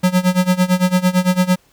square tone with tremolo, 182.3 Hz, F#3, 25 cents flat, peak -10 dBFS, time 0.03-1.56 s, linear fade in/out 10 ms, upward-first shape sine, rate 8.9 Hz, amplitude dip 90%, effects pink hiss -55 dBFS RMS until 1.72 s

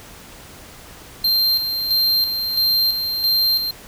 square tone with tremolo, 4166 Hz, C8, 8 cents flat, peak -15 dBFS, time 1.24-3.71 s, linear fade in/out 5 ms, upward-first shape square, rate 1.5 Hz, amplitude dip 50%, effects pink hiss -41 dBFS RMS until 3.87 s

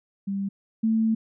sine tone pair in turn, 197.2 / 222.4 Hz, G3 / A3, +11 / +19 cents, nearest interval major second, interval 208 cents, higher second, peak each -25 / -19 dBFS, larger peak second, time 0.27-0.49 / 0.83-1.15 s, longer second, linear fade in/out 10 ms, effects none

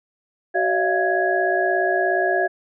sine tone cluster, 375.5 / 574 / 636 / 693 / 1666 Hz, F#4 / D5 / D#5 / F5 / G#6, +26 / -40 / +38 / -14 / +5 cents, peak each -23 / -28 / -27 / -21 / -23 dBFS, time 0.54-2.48 s, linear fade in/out 20 ms, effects none

